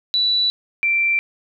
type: tone pair in turn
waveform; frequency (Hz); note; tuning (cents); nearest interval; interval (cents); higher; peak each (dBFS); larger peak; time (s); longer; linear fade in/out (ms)
sine; 3952 / 2350; B7 / D7; 0 / +1; major sixth; 899; first; -15; neither; 0.14-0.5 / 0.83-1.19; neither; 0
effects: none